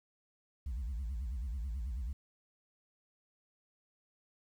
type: tone with vibrato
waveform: sine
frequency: 61.1 Hz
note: B1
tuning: 18 cents flat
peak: -33 dBFS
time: 0.66-2.13 s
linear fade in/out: 5 ms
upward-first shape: sine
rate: 9.2 Hz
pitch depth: 270 cents each way
effects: tanh soft clip ceiling -34 dBFS + 11-bit